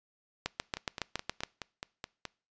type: two click trains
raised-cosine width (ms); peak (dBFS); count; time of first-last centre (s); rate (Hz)
0.2; -20 / -14; 8 / 8; 0.77-2.253 / 0.46-1.435; 4.72 / 7.18
effects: noise-tail reverb RT60 0.4 s tail -24 dB re dry + resampled to 16000 Hz